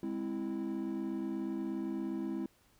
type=chord; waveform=triangle; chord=Ab augmented; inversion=none; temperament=equal with one note detuned; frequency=204.7 / 261.6 / 329.6 Hz; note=Ab3 / C4 / E4; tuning=-25 / 0 / 0 cents; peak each=-37 / -37 / -35 dBFS; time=0.03-2.46 s; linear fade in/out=2 ms; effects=tanh soft clip ceiling -26 dBFS + pink hiss -68 dBFS RMS until 2.79 s